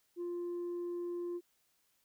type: tone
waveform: sine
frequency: 349.2 Hz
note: F4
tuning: in tune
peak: -34 dBFS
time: 0.16-1.41 s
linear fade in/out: 50 ms
effects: tanh soft clip ceiling -35 dBFS + white hiss -75 dBFS RMS until 2.04 s